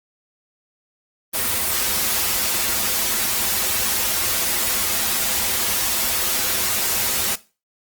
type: noise with comb filter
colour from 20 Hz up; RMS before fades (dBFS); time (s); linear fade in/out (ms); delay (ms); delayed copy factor
white; -21; 1.33-7.36; 20; 6.8; -0.8
effects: noise-tail reverb RT60 0.3 s tail -17 dB re dry + Opus 32 kbps